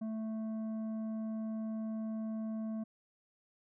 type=tone with tanh clipping; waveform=triangle; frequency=220 Hz; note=A3; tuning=in tune; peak=-37 dBFS; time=0.01-2.84 s; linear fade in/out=10 ms; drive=12 dB; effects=none